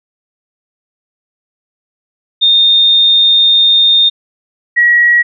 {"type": "tone pair in turn", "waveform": "sine", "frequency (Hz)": [3653, 1912.9], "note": ["A#7", "A#6"], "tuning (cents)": [-36, 44], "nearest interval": "major seventh", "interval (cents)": 1120, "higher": "first", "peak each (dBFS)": -5, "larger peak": "neither", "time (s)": [[2.41, 4.1], [4.76, 5.23]], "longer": "first", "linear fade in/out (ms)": 20, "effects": []}